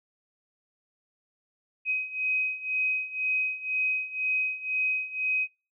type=beating tone pair; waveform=sine; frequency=2522 / 2524 Hz; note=D#7 / D#7; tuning=+23 / +24 cents; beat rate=2 Hz; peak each=-30 / -27 dBFS; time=1.85-5.48 s; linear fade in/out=50 ms; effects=noise-tail reverb RT60 0.3 s tail -24 dB re dry